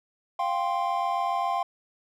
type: chord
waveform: triangle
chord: F suspended second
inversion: none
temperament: just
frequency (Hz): 698.5 / 785.8 / 1047.7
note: F5 / G5 / C6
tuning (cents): 0 / +4 / +2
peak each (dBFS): -27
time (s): 0.39-1.63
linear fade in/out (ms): 5
effects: none